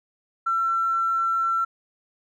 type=tone with tanh clipping; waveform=triangle; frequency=1348 Hz; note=E6; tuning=38 cents sharp; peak=-20 dBFS; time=0.46-1.65 s; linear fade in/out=10 ms; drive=3 dB; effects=none